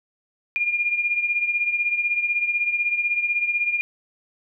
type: beating tone pair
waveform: sine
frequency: 2413 / 2429 Hz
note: D7 / D#7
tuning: +46 / -42 cents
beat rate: 16 Hz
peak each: -21 / -27 dBFS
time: 0.56-3.81 s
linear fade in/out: 0 ms
effects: none